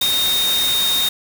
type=tone in noise; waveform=sine; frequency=3700 Hz; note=A#7; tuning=14 cents flat; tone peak=-16 dBFS; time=0.01-1.09 s; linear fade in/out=5 ms; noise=white; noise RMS=-23 dBFS; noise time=0.01-1.09 s; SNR=+4 dB; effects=none